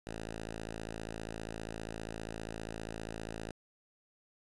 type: tone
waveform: 5% pulse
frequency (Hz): 55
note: A1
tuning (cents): 0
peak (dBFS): -29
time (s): 0.07-3.51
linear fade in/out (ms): 0
effects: resampled to 24000 Hz